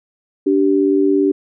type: tone pair together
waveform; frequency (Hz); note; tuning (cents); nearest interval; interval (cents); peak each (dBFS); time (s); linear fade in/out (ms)
sine; 290.4 / 387.9; D4 / G4; -19 / -18; perfect fourth; 501; -14; 0.46-1.32; 10
effects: none